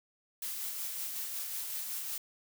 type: noise with tremolo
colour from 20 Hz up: blue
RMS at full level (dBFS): -37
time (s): 0.42-2.18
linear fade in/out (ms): 2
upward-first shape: sine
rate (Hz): 5.4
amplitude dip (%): 30
effects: none